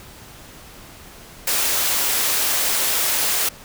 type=high-pass noise; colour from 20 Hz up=white; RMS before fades=-20 dBFS; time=1.47-3.49 s; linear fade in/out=5 ms; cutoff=350 Hz; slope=12 dB/octave; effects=pink hiss -42 dBFS RMS until 3.64 s